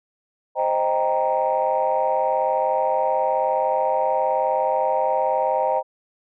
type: chord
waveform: sine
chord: C minor seventh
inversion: none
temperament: equal with one note detuned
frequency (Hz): 523.3 / 622.3 / 789.4 / 932.3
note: C5 / Eb5 / G5 / Bb5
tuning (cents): 0 / 0 / +12 / 0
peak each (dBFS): -23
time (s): 0.55-5.83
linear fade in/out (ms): 50
effects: tanh soft clip ceiling -10 dBFS